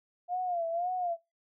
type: tone with vibrato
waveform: sine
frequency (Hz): 698.5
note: F5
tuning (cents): 0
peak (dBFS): -29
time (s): 0.28-1.17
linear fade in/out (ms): 50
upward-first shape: sine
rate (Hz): 1.9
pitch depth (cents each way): 95
effects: noise-tail reverb RT60 0.2 s tail -18 dB re dry